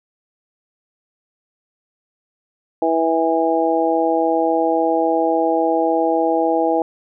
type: harmonic tone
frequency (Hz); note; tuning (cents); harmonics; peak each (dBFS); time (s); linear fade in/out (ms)
163.6; E3; -13; 2 / 3 / 4 / 5; -20 / -20 / -20 / -20; 2.82-6.82; 2
effects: none